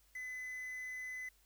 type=tone with quantisation; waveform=triangle; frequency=2016 Hz; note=B6; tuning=35 cents sharp; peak=-40 dBFS; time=0.15-1.29 s; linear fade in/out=5 ms; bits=10; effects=added 50 Hz sine -70 dBFS peak until 1.45 s + white hiss -71 dBFS RMS until 1.45 s